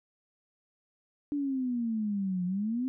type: exponential two-way sweep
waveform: sine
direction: down then up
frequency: 293.7 to 176.7 to 264.5 Hz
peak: -28 dBFS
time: 1.32-2.88 s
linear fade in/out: 0 ms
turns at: 2.45 s
effects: none